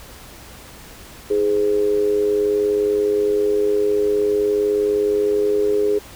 sine tone with amplitude modulation, 415.3 Hz, G#4, in tune, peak -12 dBFS, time 1.3-5.99 s, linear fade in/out 10 ms, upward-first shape sine, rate 99.5 Hz, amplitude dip 65%, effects added 60 Hz sine -47 dBFS peak until 6.15 s + pink hiss -41 dBFS RMS until 6.15 s

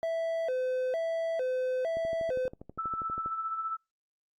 triangle tone with vibrato, 580 Hz, D5, 22 cents flat, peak -26 dBFS, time 0.03-2.48 s, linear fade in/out 0 ms, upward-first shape square, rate 1.1 Hz, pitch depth 220 cents each way
click train, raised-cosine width 2 ms, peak -30 dBFS, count 17, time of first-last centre 1.97-3.26 s, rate 12.4 Hz
sine tone with tremolo, 1318.5 Hz, E6, in tune, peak -29 dBFS, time 2.78-3.77 s, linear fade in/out 10 ms, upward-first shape sine, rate 15 Hz, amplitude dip 50%
effects noise-tail reverb RT60 0.2 s tail -26 dB re dry + Opus 48 kbps

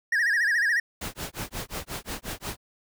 triangle tone with vibrato, 1760 Hz, A6, in tune, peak -19 dBFS, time 0.12-0.8 s, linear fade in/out 5 ms, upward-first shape sine, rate 14 Hz, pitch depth 150 cents each way
pink noise with tremolo, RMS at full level -32 dBFS, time 1.01-2.57 s, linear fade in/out 5 ms, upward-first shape sine, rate 5.6 Hz, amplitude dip 100%
effects none

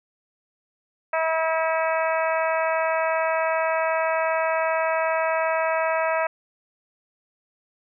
harmonic tone, 322.6 Hz, E4, 37 cents flat, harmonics 2 / 3 / 4 / 5 / 6 / 7 / 8, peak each -23 / -27 / -29 / -31 / -33 / -34 / -35 dBFS, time 1.13-6.27 s, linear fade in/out 5 ms, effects none

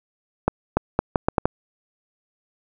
accelerating click train, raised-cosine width 1 ms, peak -3 dBFS, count 7, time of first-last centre 0.48-1.455 s, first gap 290 ms, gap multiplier 0.76, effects none

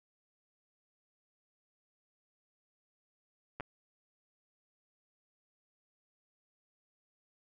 clicks, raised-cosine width 0.5 ms, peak -25 dBFS, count 2, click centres 3.6 / 3.607 s, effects none

